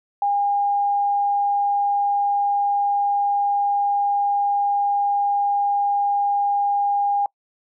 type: tone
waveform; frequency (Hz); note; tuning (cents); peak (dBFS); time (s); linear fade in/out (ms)
sine; 810; G#5; -43; -17; 0.22-7.26; 2
effects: noise-tail reverb RT60 0.1 s tail -26 dB re dry